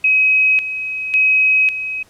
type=tone with tremolo; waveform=sine; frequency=2540 Hz; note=D#7; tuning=35 cents sharp; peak=-10 dBFS; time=0.04-2.03 s; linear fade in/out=5 ms; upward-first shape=square; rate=0.91 Hz; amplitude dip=70%; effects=pink hiss -51 dBFS RMS until 2.09 s + low-pass 12000 Hz 12 dB/octave